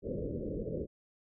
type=low-pass noise; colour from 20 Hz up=white; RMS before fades=-37 dBFS; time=0.02-0.87 s; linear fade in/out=50 ms; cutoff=560 Hz; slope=96 dB/octave; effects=none